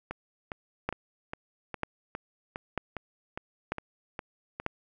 two click trains, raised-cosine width 0.5 ms, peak -14 / -20 dBFS, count 5 / 12, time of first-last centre 0.89-4.664 / 0.11-4.6 s, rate 1.06 / 2.45 Hz, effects none

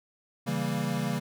square chord, C# diminished seventh, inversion none, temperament equal, 138.59 / 164.81 / 196 / 233.1 Hz, C#3 / E3 / G3 / Bb3, 0 / 0 / 0 / 0 cents, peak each -34 dBFS, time 0.46-1.2 s, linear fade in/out 20 ms, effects none

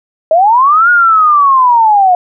sine linear two-way sweep, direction up then down, 614 to 1449 to 706 Hz, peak -4 dBFS, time 0.31-2.15 s, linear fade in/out 2 ms, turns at 0.9 s, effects none

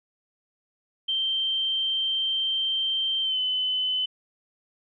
sine tone with pitch glide, 3136 to 3027 Hz, G7 to F#7, 0 to +39 cents, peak -23 dBFS, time 1.08-4.06 s, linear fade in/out 10 ms, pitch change -61 cents, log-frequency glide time 3.22-3.39 s, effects none

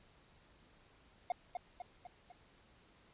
triangle tone with echo, 716 Hz, F5, 43 cents sharp, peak -30 dBFS, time 1.3-1.32 s, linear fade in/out 2 ms, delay 250 ms, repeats 4, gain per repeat -5 dB, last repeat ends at 2.32 s, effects pink hiss -66 dBFS RMS until 3.13 s + resampled to 8000 Hz

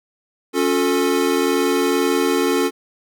square chord, Db augmented, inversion none, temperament equal with one note detuned, 277.2 / 358 / 440 Hz, Db4 / F4 / A4, 0 / +43 / 0 cents, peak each -21 dBFS, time 0.53-2.71 s, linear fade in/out 50 ms, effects none

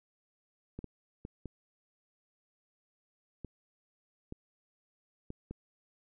clicks, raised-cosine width 3 ms, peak -28 dBFS, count 8, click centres 0.79 / 0.843 / 1.251 / 1.457 / 3.447 / 4.324 / 5.304 / 5.51 s, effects none

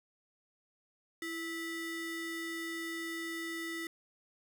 square ring-modulated tone, 818 Hz, G#5, 26 cents flat, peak -35 dBFS, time 1.22-3.87 s, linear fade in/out 2 ms, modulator 1150 Hz, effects none

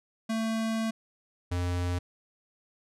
square tone pair in turn, 223.4 / 88.66 Hz, A3 / F2, +27 / +27 cents, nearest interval octave + major third, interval 1600 cents, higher first, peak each -28 dBFS, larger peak neither, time 0.29-0.91 / 1.51-1.99 s, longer first, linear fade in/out 10 ms, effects low-pass 10000 Hz 12 dB/octave

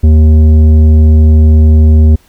sine tone with tanh clipping, 77.78 Hz, D#2, in tune, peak -3 dBFS, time 0.03-2.16 s, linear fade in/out 10 ms, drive 10 dB, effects pink hiss -48 dBFS RMS until 2.28 s

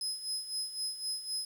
30% pulse tone with tremolo, 5080 Hz, D#8, 35 cents sharp, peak -28 dBFS, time 0.01-1.45 s, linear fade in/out 2 ms, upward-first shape sine, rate 3.9 Hz, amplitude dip 70%, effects 10-bit

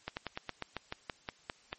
slowing click train, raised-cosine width 0.3 ms, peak -20 dBFS, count 12, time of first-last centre 0.08-1.729 s, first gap 89 ms, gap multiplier 1.1, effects white hiss -63 dBFS RMS until 1.78 s + MP3 32 kbps

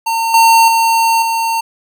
square tone with level steps, 910 Hz, A#5, 42 cents flat, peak -14 / -6 / -10 / -14 dBFS, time 0.06-1.61 s, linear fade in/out 10 ms, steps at 0.34 / 0.68 / 1.22 s, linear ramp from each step 2 ms, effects none

